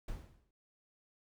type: noise with exponential decay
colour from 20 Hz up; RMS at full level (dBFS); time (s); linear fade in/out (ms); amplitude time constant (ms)
brown; -39; 0.08-0.51; 5; 93
effects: none